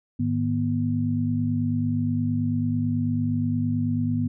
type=tone cluster; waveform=sine; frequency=105.5 / 154.4 / 244.1 Hz; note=G#2 / D#3 / B3; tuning=+28 / -13 / -20 cents; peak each=-26 / -29 / -24 dBFS; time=0.19-4.28 s; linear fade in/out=10 ms; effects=none